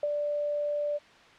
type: tone with ADSR envelope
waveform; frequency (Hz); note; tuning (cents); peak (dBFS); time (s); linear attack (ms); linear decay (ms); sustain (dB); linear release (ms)
sine; 587.3; D5; 0; -24; 0.03-0.99; 3; 35; -3; 29
effects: white hiss -54 dBFS RMS until 1.38 s + low-pass 3000 Hz 12 dB/octave